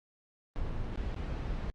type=noise with dropouts; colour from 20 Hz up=brown; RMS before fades=-35 dBFS; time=0.56-1.7 s; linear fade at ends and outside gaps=0 ms; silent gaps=0.958-0.974 / 1.144-1.163 / 1.53-1.535 s; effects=low-pass 4000 Hz 12 dB/octave + Opus 32 kbps